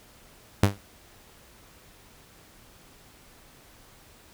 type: tone with exponential decay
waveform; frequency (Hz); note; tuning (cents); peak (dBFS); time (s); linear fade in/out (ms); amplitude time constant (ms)
sawtooth; 100.1; G2; +37; -9; 0.63-0.78; 5; 32
effects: pink hiss -54 dBFS RMS until 4.33 s